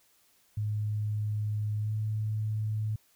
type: tone with pitch glide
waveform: sine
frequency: 105.8 to 107.84 Hz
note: G#2 to A2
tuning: +33 to -34 cents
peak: -28 dBFS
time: 0.57-2.96 s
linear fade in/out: 5 ms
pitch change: +33 cents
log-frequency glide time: 1.79-1.92 s
effects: white hiss -66 dBFS RMS until 3.15 s